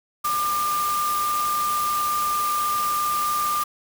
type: tone in noise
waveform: sine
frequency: 1197 Hz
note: D6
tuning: 33 cents sharp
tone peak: -21 dBFS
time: 0.24-3.64 s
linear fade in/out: 10 ms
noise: white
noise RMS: -31 dBFS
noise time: 0.24-3.64 s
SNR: +7 dB
effects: none